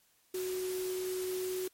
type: tone in noise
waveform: sine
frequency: 370 Hz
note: F#4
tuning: in tune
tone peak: -33 dBFS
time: 0.34-1.68 s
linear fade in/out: 5 ms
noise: white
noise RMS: -44 dBFS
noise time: 0.34-1.68 s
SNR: +8 dB
effects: white hiss -69 dBFS RMS until 1.73 s + MP3 64 kbps